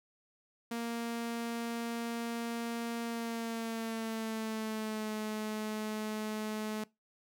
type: tone with pitch glide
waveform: sawtooth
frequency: 233.1 to 215 Hz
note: A#3 to A3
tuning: 0 to -40 cents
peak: -31 dBFS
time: 0.71-6.84 s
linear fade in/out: 5 ms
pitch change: -140 cents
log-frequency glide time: 3.02-5.12 s
effects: noise-tail reverb RT60 0.2 s tail -21 dB re dry